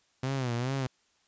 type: tone with vibrato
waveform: sawtooth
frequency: 126.9 Hz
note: B2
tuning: 47 cents sharp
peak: -25 dBFS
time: 0.23-0.87 s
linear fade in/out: 5 ms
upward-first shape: sine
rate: 2.4 Hz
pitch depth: 130 cents each way
effects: white hiss -69 dBFS RMS until 1.27 s + resampled to 16000 Hz